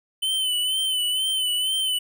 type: tone with vibrato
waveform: square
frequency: 3037 Hz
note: F#7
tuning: 44 cents sharp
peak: -22 dBFS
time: 0.22-1.99 s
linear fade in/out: 10 ms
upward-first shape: sine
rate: 2.1 Hz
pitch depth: 50 cents each way
effects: none